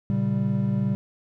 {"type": "chord", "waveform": "triangle", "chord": "G diminished", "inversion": "first", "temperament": "equal", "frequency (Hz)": [116.54, 138.59, 196], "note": ["Bb2", "Db3", "G3"], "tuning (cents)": [0, 0, 0], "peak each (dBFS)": [-25, -25, -22], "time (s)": [0.1, 0.95], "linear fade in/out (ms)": 0, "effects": []}